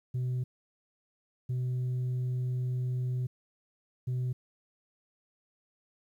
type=tone bursts at uneven times; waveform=sine; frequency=126.1 Hz; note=B2; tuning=36 cents sharp; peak=-26 dBFS; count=3; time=0.14-0.44 / 1.49-3.27 / 4.07-4.33 s; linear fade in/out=10 ms; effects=tanh soft clip ceiling -28 dBFS + 11-bit